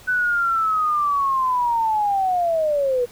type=linear sweep; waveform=sine; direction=down; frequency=1508 to 477.5 Hz; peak=-17 dBFS; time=0.07-3.06 s; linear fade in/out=20 ms; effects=pink hiss -46 dBFS RMS until 3.11 s